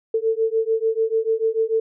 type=beating tone pair; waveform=sine; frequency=443.4 / 450.2 Hz; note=A4 / A4; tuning=+13 / +40 cents; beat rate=6.8 Hz; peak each=-21 / -21 dBFS; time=0.14-1.8 s; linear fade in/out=5 ms; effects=none